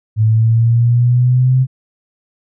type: linear sweep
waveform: sine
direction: up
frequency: 108.4 to 130.81 Hz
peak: -8 dBFS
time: 0.16-1.67 s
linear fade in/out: 50 ms
effects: none

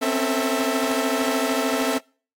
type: tone cluster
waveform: sawtooth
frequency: 258.3 / 271.6 / 446.9 / 656 Hz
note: C4 / C#4 / A4 / E5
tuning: -22 / -35 / +27 / -9 cents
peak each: -22 dBFS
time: 0.01-1.99 s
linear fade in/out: 20 ms
effects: noise-tail reverb RT60 0.4 s tail -25 dB re dry + AAC 64 kbps

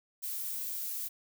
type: noise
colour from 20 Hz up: violet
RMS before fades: -37 dBFS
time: 0.22-1.09 s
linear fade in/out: 20 ms
effects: none

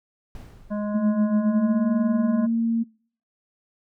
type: noise with exponential decay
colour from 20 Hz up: brown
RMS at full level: -37 dBFS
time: 0.35-1.37 s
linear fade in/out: 1 ms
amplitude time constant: 220 ms
type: harmonic tone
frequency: 208.2 Hz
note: G#3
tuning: 5 cents sharp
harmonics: 1 / 3 / 5 / 7 / 8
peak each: -25 / -31 / -39 / -47 / -49 dBFS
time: 0.7-2.47 s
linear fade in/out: 20 ms
type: tone with pitch glide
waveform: sine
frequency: 215.2 to 229.3 Hz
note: A3 to A#3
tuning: -38 to -28 cents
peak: -19 dBFS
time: 0.94-2.84 s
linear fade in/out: 20 ms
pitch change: +110 cents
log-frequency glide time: 1.37-1.88 s
effects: noise-tail reverb RT60 0.5 s tail -25 dB re dry

